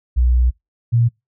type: tone pair in turn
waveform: sine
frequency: 61.3 / 117.64 Hz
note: B1 / A#2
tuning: -12 / +16 cents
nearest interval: major seventh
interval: 1128 cents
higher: second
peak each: -11 dBFS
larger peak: neither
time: 0.16-0.51 / 0.92-1.09 s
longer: first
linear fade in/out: 20 ms
effects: noise-tail reverb RT60 0.2 s tail -26 dB re dry